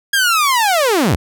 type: linear sweep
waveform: sawtooth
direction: down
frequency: 1649 to 56.5 Hz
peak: -8 dBFS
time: 0.13-1.16 s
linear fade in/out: 5 ms
effects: none